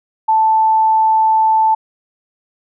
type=tone; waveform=sine; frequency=880 Hz; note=A5; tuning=in tune; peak=-9 dBFS; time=0.28-1.75 s; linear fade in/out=10 ms; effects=none